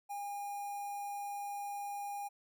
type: tone with notch filter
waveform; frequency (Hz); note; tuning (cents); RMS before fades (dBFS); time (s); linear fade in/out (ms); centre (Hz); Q
square; 811; G#5; -41; -41; 0.09-2.29; 20; 3500; 0.51
effects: none